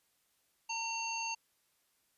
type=harmonic tone; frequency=911 Hz; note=A#5; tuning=40 cents flat; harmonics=1 / 3 / 5 / 7; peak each=-39 / -39 / -44 / -42 dBFS; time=0.69-1.35 s; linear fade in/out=10 ms; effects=white hiss -75 dBFS RMS until 2.17 s + resampled to 32000 Hz